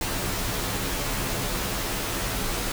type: noise with comb filter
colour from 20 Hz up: pink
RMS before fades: -28 dBFS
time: 0.01-2.72 s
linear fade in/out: 2 ms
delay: 13 ms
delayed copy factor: -0.75
effects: none